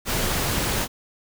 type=noise; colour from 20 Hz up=pink; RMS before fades=-24 dBFS; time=0.05-0.88 s; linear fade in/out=50 ms; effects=none